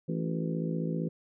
harmonic tone with a mistuned harmonic, 55.4 Hz, A1, 13 cents sharp, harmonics 3 / 4 / 5 / 6 / 7 / 8 / 9, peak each -31 / -37 / -38 / -43 / -40 / -45 / -41 dBFS, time 0.08-1.09 s, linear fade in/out 10 ms, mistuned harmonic 7, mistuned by -58 cents, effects none

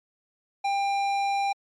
sine tone with tanh clipping, 796 Hz, G5, 26 cents sharp, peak -25 dBFS, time 0.64-1.53 s, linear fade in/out 10 ms, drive 14 dB, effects MP3 64 kbps

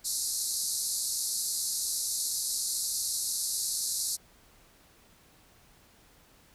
white band-pass noise, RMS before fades -32 dBFS, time 0.04-4.17 s, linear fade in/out 20 ms, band 4000 to 12000 Hz, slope 96 dB/octave, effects pink hiss -60 dBFS RMS until 6.54 s

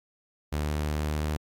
sawtooth tone with pitch glide, 74.8 to 76.02 Hz, D2 to D#2, +32 to -40 cents, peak -23 dBFS, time 0.52-1.37 s, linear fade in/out 10 ms, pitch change +28 cents, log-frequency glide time 0.67-1.23 s, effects AAC 64 kbps

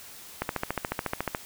click train, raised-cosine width 0.5 ms, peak -12 dBFS, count 14, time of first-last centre 0.42-1.349 s, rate 14 Hz, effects white hiss -46 dBFS RMS until 1.45 s

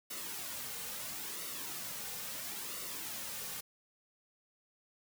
white noise with flanger, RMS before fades -42 dBFS, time 0.1-3.61 s, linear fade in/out 10 ms, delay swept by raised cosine 1.2 to 3.1 ms, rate 0.74 Hz, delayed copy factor -0.55, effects none

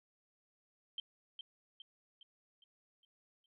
sine tone with echo, 3136 Hz, G7, in tune, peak -38 dBFS, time 0.98-1 s, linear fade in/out 2 ms, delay 410 ms, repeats 6, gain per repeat -6 dB, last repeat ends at 3.46 s, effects none

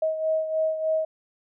sine beating tone pair, 633 / 636.3 Hz, D#5 / D#5, +30 / +39 cents, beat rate 3.3 Hz, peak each -23 / -30 dBFS, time 0.02-1.05 s, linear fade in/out 5 ms, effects none

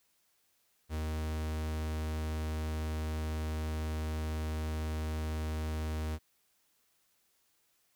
45% pulse tone, 78 Hz, D#2, 5 cents sharp, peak -33 dBFS, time 0.89-6.19 s, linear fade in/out 50 ms, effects white hiss -73 dBFS RMS until 7.95 s

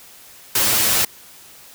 white noise with comb filter, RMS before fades -17 dBFS, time 0.55-1.05 s, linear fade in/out 5 ms, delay 9.1 ms, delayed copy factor +0.7, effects white hiss -44 dBFS RMS until 1.74 s

